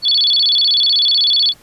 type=tone with vibrato; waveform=sine; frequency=3902 Hz; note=B7; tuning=22 cents flat; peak=-10 dBFS; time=0.02-1.54 s; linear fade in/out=50 ms; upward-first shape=square; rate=16 Hz; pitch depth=220 cents each way; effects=pink hiss -47 dBFS RMS until 1.62 s + resampled to 32000 Hz